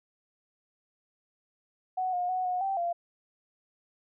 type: tone with pitch steps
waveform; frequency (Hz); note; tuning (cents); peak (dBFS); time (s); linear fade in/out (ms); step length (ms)
sine; 743 / 716 / 740 / 727 / 778 / 690; F#5 / F5 / F#5 / F#5 / G5 / F5; +7 / +43 / 0 / -31 / -13 / -21; -27; 1.97-2.93; 10; 160
effects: none